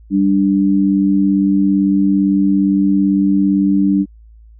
sine tone pair together, 196 / 293.7 Hz, G3 / D4, 0 / 0 cents, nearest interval perfect fifth, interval 700 cents, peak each -13 dBFS, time 0.1-4.06 s, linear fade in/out 50 ms, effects added 55 Hz sine -39 dBFS peak until 4.59 s

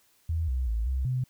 sine tone with pitch steps, 81.5 / 63.7 / 55.6 / 65.1 / 127.6 Hz, E2 / C2 / A1 / C2 / C3, -19 / -46 / +19 / -8 / -43 cents, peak -25 dBFS, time 0.29-1.24 s, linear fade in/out 5 ms, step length 190 ms, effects white hiss -65 dBFS RMS until 1.29 s

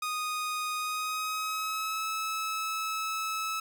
sawtooth tone with pitch glide, 1240 to 1300.1 Hz, D#6 to E6, -6 to -24 cents, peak -27 dBFS, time 0.02-3.6 s, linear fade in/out 5 ms, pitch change +82 cents, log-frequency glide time 0.77-2.07 s, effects none

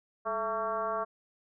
sine tone with frequency modulation, 897 Hz, A5, 33 cents sharp, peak -29 dBFS, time 0.25-1.05 s, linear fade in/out 20 ms, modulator 232 Hz, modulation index 1.9, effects none

